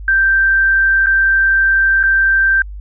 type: tone with dropouts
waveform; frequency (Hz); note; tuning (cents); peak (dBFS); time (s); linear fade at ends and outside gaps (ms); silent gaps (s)
sine; 1568; G6; 0; -9; 0.08-2.62; 2; 1.061-1.068 / 2.03-2.036
effects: added 50 Hz sine -26 dBFS peak until 2.8 s